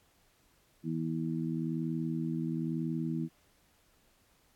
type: harmonic tone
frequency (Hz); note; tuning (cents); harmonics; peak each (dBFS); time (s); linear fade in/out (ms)
81; E2; -30; 2 / 3 / 4; -34 / -36 / -37; 0.83-3.29; 50
effects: pink hiss -68 dBFS RMS until 4.55 s + AAC 64 kbps